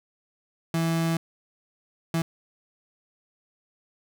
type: tone bursts at uneven times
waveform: 35% pulse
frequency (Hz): 164.81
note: E3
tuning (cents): 0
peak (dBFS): -21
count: 2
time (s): 0.74-1.17 / 2.14-2.22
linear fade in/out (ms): 2
effects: none